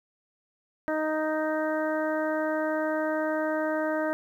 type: harmonic tone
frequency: 311.1 Hz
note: D#4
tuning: in tune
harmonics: 1 / 2 / 3 / 4 / 5 / 6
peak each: -30 / -28 / -36 / -38 / -35 / -40 dBFS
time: 0.88-4.13 s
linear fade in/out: 0 ms
effects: 10-bit